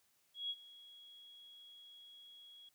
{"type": "tone with ADSR envelope", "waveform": "sine", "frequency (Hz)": 3322, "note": "G#7", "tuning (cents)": 0, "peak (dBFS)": -36, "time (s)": [0.34, 2.69], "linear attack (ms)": 160, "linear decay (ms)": 47, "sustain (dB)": -19, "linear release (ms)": 4, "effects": ["white hiss -75 dBFS RMS until 2.74 s"]}